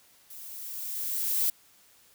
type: noise with level ramp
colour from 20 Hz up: violet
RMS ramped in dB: -45 to -25 dBFS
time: 0.3-1.5 s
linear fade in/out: 5 ms
effects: white hiss -60 dBFS RMS until 2.14 s